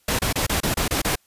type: noise bursts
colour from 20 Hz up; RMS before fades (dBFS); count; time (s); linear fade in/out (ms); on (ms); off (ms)
pink; -22; 8; 0.08-1.156; 5; 110; 28
effects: white hiss -62 dBFS RMS until 1.26 s + resampled to 32000 Hz